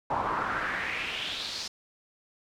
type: noise with band-pass filter sweep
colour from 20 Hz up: brown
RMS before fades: -32 dBFS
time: 0.1-1.68 s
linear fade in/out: 5 ms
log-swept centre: 870 to 5100 Hz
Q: 3.8
effects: none